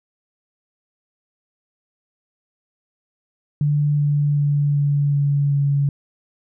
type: tone with pitch steps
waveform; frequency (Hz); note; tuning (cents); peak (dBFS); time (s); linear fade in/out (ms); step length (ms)
sine; 146.83 / 145.73 / 144.64 / 143.56 / 142.49 / 141.42; D3 / D3 / D3 / D3 / C#3 / C#3; 0 / -13 / -26 / -39 / +48 / +35; -15; 3.61-5.89; 2; 380
effects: none